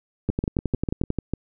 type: two click trains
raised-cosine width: 3 ms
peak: -11 / -10 dBFS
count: 8 / 10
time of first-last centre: 0.29-1.336 / 0.3-1.104 s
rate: 6.69 / 11.2 Hz
effects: none